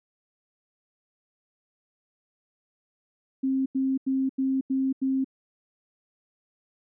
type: tone bursts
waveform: sine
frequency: 266 Hz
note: C4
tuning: 29 cents sharp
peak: -22 dBFS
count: 6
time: 3.43-5.245 s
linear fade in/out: 10 ms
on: 230 ms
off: 87 ms
effects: none